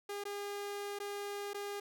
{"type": "tone with dropouts", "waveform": "sawtooth", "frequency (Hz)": 405.9, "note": "G#4", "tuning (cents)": -40, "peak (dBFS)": -35, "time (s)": [0.09, 1.8], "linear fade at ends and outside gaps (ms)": 5, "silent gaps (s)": [[0.239, 0.252], [0.989, 1], [1.534, 1.544]], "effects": []}